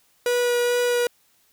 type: tone with vibrato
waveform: 45% pulse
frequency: 485.4 Hz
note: B4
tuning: 30 cents flat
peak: -19 dBFS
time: 0.26-1.07 s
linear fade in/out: 2 ms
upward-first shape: sine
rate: 2.3 Hz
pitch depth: 9 cents each way
effects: white hiss -62 dBFS RMS until 1.52 s